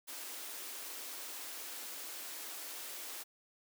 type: high-pass noise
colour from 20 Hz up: white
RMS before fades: -45 dBFS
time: 0.07-3.24 s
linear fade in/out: 20 ms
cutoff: 250 Hz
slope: 96 dB/octave
effects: none